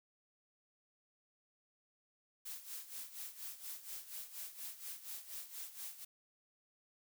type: noise with tremolo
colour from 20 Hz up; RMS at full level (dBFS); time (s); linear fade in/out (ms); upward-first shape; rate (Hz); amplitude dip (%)
blue; -45; 2.45-6.05; 10; sine; 4.2; 75
effects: none